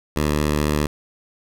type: tone with vibrato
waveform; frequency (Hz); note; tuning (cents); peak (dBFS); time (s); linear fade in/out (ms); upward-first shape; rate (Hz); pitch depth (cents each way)
10% pulse; 74.8; D2; +32; -10; 0.16-0.87; 5; sine; 4.3; 12
effects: none